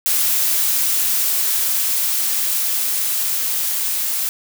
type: noise with level ramp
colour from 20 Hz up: blue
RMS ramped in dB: -17 to -21 dBFS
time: 0.06-4.29 s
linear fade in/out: 0 ms
effects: none